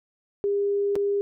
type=tone with dropouts; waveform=sine; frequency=403.3 Hz; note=G4; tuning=49 cents sharp; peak=-21 dBFS; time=0.44-1.21 s; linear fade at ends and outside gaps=0 ms; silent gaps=0.955-0.962 s; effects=none